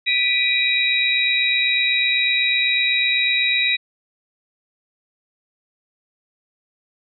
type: tone cluster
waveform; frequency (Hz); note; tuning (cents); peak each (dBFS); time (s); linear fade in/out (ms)
sine; 1974 / 2348 / 2476 / 3836; B6 / D7 / D#7 / A#7; -1 / -1 / -9 / +49; -25 / -24 / -21 / -19; 0.06-3.77; 20
effects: none